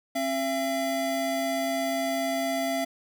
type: tone pair together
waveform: square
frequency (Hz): 268.3 / 676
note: C4 / E5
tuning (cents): +44 / +43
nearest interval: octave + major third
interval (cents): 1599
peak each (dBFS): -31 / -28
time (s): 0.15-2.85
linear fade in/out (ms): 10
effects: none